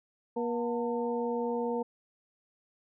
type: harmonic tone with a mistuned harmonic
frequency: 238.4 Hz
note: A#3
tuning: 39 cents sharp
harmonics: 1 / 2 / 3 / 4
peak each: -34 / -31 / -42 / -37 dBFS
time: 0.36-1.83 s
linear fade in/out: 10 ms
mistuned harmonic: 4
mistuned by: -98 cents
effects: none